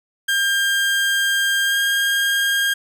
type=tone with pitch glide; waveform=30% pulse; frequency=1600 to 1613.9 Hz; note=G6 to G6; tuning=+35 to +50 cents; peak=-14 dBFS; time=0.28-2.74 s; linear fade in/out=10 ms; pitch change=+15 cents; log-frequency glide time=1.64-1.76 s; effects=none